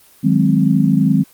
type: chord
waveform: sine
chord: Ab dominant seventh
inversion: second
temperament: equal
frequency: 155.56 / 185 / 207.7 / 261.6 Hz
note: Eb3 / Gb3 / Ab3 / C4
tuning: 0 / 0 / 0 / 0 cents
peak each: -16 dBFS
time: 0.23-1.24 s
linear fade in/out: 20 ms
effects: white hiss -48 dBFS RMS until 1.33 s + Opus 24 kbps